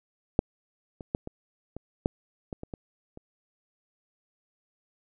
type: clicks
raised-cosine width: 2 ms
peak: -6 / -26 / -13 / -23 / -24 / -10 / -21 / -24 / -23 / -30 dBFS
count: 10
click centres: 0.391 / 1.008 / 1.149 / 1.274 / 1.766 / 2.059 / 2.528 / 2.634 / 2.738 / 3.174 s
effects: none